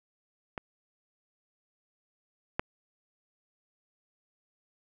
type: clicks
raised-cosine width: 0.5 ms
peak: -20 / -12 dBFS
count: 2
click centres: 0.578 / 2.595 s
effects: none